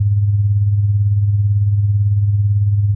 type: tone with tremolo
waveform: sine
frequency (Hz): 102.1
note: G#2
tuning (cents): -29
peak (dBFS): -9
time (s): 0-2.95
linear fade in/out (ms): 10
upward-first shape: sine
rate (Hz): 18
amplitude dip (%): 45
effects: none